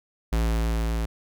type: tone with level ramp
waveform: square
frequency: 56 Hz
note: A1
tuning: 31 cents sharp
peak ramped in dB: -21 to -25 dBFS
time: 0.32-1.06 s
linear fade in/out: 10 ms
effects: none